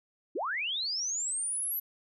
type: linear sweep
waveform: sine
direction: up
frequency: 253 to 12000 Hz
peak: -30 dBFS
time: 0.35-1.8 s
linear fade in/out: 10 ms
effects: none